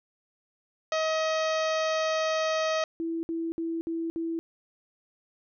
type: harmonic tone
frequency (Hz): 634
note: D#5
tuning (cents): +32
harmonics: 1 / 2 / 3 / 4 / 5 / 6 / 7 / 8 / 9 / 10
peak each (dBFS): -26 / -32 / -36 / -38 / -40 / -42 / -43 / -44 / -45 / -46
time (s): 0.92-2.84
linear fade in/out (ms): 2
type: tone bursts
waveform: sine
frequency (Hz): 330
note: E4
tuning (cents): +2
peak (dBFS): -28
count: 5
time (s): 3-4.39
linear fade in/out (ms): 0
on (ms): 230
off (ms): 60
effects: none